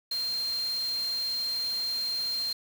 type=tone in noise; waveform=sine; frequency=4186 Hz; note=C8; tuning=in tune; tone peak=-28 dBFS; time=0.11-2.53 s; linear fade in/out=5 ms; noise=white; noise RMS=-43 dBFS; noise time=0.11-2.53 s; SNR=+12 dB; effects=none